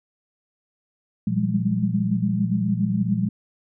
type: tone cluster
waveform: sine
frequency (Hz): 117.9 / 172.4 / 190.1 / 200.4 / 207.4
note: A#2 / F3 / F#3 / G3 / G#3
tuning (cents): +20 / -22 / +47 / +38 / -2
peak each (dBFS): -26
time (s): 1.27-3.29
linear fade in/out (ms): 5
effects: none